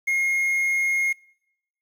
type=tone with quantisation; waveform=triangle; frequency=2146 Hz; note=C7; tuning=43 cents sharp; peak=-18 dBFS; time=0.07-1.13 s; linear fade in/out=10 ms; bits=8; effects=noise-tail reverb RT60 0.8 s tail -24 dB re dry